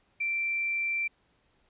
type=tone; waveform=sine; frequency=2349 Hz; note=D7; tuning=in tune; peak=-27 dBFS; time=0.2-1.08 s; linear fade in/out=10 ms; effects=pink hiss -69 dBFS RMS until 1.69 s + resampled to 8000 Hz

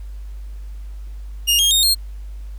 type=tone with pitch steps; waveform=sawtooth; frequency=2838 / 3241 / 3702 / 4228 Hz; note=F7 / G#7 / A#7 / C8; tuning=+27 / -43 / -13 / +17 cents; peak=-10 dBFS; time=1.47-1.95 s; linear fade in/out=20 ms; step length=120 ms; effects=added 50 Hz sine -29 dBFS peak until 2.58 s + pink hiss -55 dBFS RMS until 2.58 s

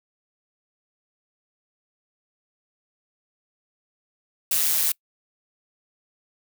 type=noise with amplitude modulation; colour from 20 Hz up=blue; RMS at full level=-19 dBFS; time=4.51-4.92 s; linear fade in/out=5 ms; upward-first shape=sine; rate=161 Hz; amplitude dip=65%; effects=noise-tail reverb RT60 0.1 s tail -26 dB re dry

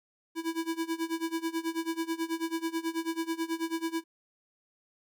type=tone with tremolo; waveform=square; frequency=328.5 Hz; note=E4; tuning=6 cents flat; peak=-28 dBFS; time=0.35-4.04 s; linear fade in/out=50 ms; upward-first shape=sine; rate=9.2 Hz; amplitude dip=90%; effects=none

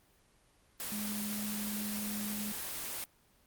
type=tone in noise; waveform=sine; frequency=209.2 Hz; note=G#3; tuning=13 cents sharp; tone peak=-37 dBFS; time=0.92-2.52 s; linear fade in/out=0 ms; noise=white; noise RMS=-39 dBFS; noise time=0.8-3.04 s; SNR=-1 dB; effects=pink hiss -67 dBFS RMS until 3.46 s + Opus 24 kbps

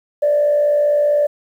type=tone with frequency modulation; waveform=sine; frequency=587.3 Hz; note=D5; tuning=in tune; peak=-11 dBFS; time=0.22-1.27 s; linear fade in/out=10 ms; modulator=55.5 Hz; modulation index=0.37; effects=tanh soft clip ceiling -7 dBFS + 8-bit

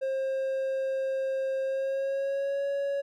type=tone with pitch glide; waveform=triangle; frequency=533 to 559.2 Hz; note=C5 to C#5; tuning=+32 to +15 cents; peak=-25 dBFS; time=0.01-3.02 s; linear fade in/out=20 ms; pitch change=+83 cents; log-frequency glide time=1.63-2.66 s; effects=none

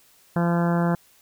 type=harmonic tone; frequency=171.4 Hz; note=F3; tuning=32 cents flat; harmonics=1 / 2 / 3 / 4 / 5 / 6 / 7 / 8 / 9 / 10; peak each=-20 / -29 / -30 / -30 / -33 / -34 / -39 / -36 / -37 / -42 dBFS; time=0.36-0.95 s; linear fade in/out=2 ms; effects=white hiss -57 dBFS RMS until 1.21 s

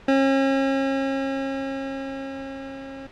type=tone with level ramp; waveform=25% pulse; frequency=270.9 Hz; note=C#4; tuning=40 cents flat; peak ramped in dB=-12 to -32 dBFS; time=0.08-3.07 s; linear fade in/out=5 ms; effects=pink hiss -47 dBFS RMS until 3.11 s + low-pass 3000 Hz 12 dB/octave

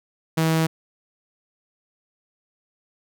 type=tone; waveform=sawtooth; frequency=161.2 Hz; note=E3; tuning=38 cents flat; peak=-14 dBFS; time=0.37-0.67 s; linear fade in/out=10 ms; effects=none

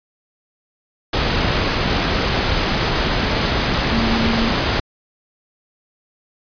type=tone in noise; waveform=sine; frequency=228 Hz; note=A#3; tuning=38 cents flat; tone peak=-19 dBFS; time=3.92-4.5 s; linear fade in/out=5 ms; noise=pink; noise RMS=-18 dBFS; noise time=1.13-4.8 s; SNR=-4 dB; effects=resampled to 11025 Hz

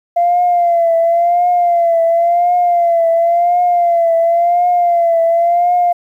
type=tone with vibrato; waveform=sine; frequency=688 Hz; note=F5; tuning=26 cents flat; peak=-8 dBFS; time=0.16-5.93 s; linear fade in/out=10 ms; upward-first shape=triangle; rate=0.94 Hz; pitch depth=67 cents each way; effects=tanh soft clip ceiling -4 dBFS + 8-bit

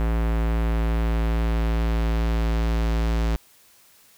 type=tone with low-pass filter sweep; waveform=square; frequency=56.1 Hz; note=A1; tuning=34 cents sharp; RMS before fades=-22 dBFS; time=0-3.36 s; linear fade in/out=0 ms; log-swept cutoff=2200 to 5800 Hz; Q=0.78; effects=white hiss -55 dBFS RMS until 4.17 s

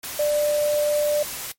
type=tone in noise; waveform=sine; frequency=593 Hz; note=D5; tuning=17 cents sharp; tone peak=-18 dBFS; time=0.19-1.23 s; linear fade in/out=5 ms; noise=white; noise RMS=-32 dBFS; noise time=0.03-1.52 s; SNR=+11 dB; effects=noise-tail reverb RT60 0.1 s tail -18 dB re dry + MP3 64 kbps

